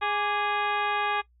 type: harmonic tone with a mistuned harmonic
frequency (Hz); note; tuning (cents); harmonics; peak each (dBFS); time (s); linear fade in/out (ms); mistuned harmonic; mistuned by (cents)
413.6; G#4; -7; 1 / 2 / 3 / 4 / 5 / 6 / 7 / 8 / 9; -36 / -28 / -30 / -32 / -37 / -34 / -44 / -39 / -43; 0.01-1.22; 20; 3; -93
effects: noise-tail reverb RT60 0.1 s tail -19 dB re dry + added 60 Hz sine -59 dBFS peak until 1.4 s